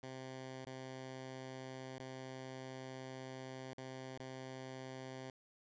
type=tone with dropouts; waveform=10% pulse; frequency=130.81 Hz; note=C3; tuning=in tune; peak=-38 dBFS; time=0.03-5.3 s; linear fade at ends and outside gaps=2 ms; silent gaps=0.65-0.667 / 1.984-1.996 / 3.734-3.781 / 4.176-4.197 s; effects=resampled to 16000 Hz